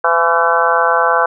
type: harmonic tone with a mistuned harmonic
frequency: 168.6 Hz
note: E3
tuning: 39 cents sharp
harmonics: 3 / 4 / 5 / 6 / 7 / 8 / 9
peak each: -18 / -18 / -18 / -18 / -18 / -18 / -18 dBFS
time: 0.04-1.26 s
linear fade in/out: 5 ms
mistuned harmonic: 7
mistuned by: -48 cents
effects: none